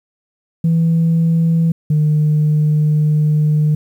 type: tone pair in turn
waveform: sine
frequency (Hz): 164.81 / 151.75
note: E3 / D#3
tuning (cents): 0 / -43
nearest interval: minor second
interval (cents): 143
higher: first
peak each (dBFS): -9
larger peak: neither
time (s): 0.64-1.72 / 1.9-3.75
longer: second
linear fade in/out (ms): 5
effects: tanh soft clip ceiling -8 dBFS + 8-bit